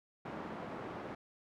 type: band-pass noise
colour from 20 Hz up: pink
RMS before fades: -44 dBFS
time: 0.25-1.15 s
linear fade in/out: 5 ms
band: 180 to 1300 Hz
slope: 12 dB/octave
effects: none